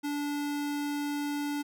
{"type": "tone", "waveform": "square", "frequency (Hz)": 290.2, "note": "D4", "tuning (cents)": -21, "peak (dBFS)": -31, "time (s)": [0.03, 1.63], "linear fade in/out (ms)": 20, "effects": []}